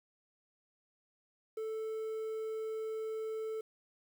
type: tone with quantisation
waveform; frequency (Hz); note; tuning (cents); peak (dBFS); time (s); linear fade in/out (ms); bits
triangle; 440; A4; 0; -34; 1.57-3.61; 5; 10
effects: none